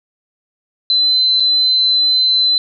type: tone with dropouts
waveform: sine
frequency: 4049 Hz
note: B7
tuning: 42 cents sharp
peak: -10 dBFS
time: 0.9-2.58 s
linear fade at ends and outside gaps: 1 ms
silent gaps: 1.399-1.404 s
effects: none